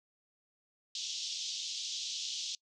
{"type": "band-pass noise", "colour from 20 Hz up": "pink", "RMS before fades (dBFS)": -39, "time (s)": [0.95, 2.55], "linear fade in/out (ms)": 2, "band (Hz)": [3100, 6600], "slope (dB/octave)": 48, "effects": ["noise-tail reverb RT60 0.1 s tail -24 dB re dry"]}